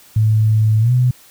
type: tone with pitch glide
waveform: sine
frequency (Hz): 108.9 to 125.09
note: A2 to B2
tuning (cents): -17 to +23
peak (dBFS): -10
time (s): 0.16-1.11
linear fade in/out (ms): 5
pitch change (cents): +240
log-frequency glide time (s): 0.8-0.92
effects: white hiss -46 dBFS RMS until 1.3 s